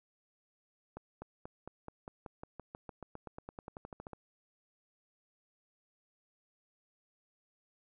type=accelerating click train; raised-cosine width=1 ms; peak=-30 dBFS; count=24; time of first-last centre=0.97-4.133 s; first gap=250 ms; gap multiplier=0.94; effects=none